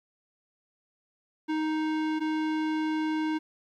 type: tone pair in turn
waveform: square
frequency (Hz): 312 / 312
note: D#4 / D#4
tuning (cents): +5 / +5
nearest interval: unison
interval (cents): 0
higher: neither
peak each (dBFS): -27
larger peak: neither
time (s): 1.48-2.2 / 2.2-3.39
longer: second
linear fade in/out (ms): 20
effects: low-pass 3000 Hz 12 dB/octave + 11-bit